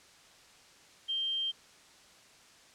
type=tone; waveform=sine; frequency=3150 Hz; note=G7; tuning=8 cents sharp; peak=-30 dBFS; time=1.08-1.52 s; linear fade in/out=20 ms; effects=white hiss -58 dBFS RMS until 2.74 s + low-pass 7000 Hz 12 dB/octave